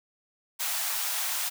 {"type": "high-pass noise", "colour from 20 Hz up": "white", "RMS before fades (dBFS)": -30, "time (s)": [0.59, 1.5], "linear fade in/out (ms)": 20, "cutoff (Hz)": 630, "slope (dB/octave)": 48, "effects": []}